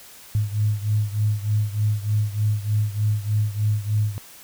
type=beating tone pair; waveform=sine; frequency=104.8 / 108.1 Hz; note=G#2 / A2; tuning=+16 / -30 cents; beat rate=3.3 Hz; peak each=-21 / -24 dBFS; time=0.35-4.18 s; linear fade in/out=0 ms; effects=white hiss -45 dBFS RMS until 4.43 s